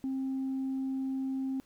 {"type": "tone", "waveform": "sine", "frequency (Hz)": 265.8, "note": "C4", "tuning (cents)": 27, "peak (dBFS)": -29, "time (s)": [0.04, 1.6], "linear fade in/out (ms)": 0, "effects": ["tanh soft clip ceiling -28 dBFS", "pink hiss -66 dBFS RMS until 1.65 s"]}